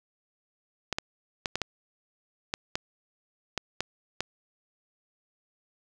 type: clicks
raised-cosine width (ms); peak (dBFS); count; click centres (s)
0.2; -11; 10; 0.927 / 0.985 / 1.458 / 1.556 / 1.617 / 2.539 / 2.755 / 3.577 / 3.806 / 4.206
effects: none